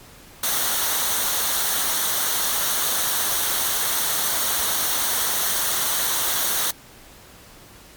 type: noise with comb filter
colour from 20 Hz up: white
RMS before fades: -22 dBFS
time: 0.43-6.71 s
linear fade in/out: 5 ms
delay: 0.4 ms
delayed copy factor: -0.55
effects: pink hiss -46 dBFS RMS until 7.96 s + MP3 96 kbps